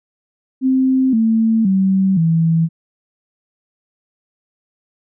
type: tone with pitch steps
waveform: sine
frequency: 261.6 / 223.8 / 191.5 / 163.85 Hz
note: C4 / A3 / G3 / E3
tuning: 0 / +30 / -40 / -10 cents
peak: -11 dBFS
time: 0.61-2.69 s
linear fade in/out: 50 ms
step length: 520 ms
effects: none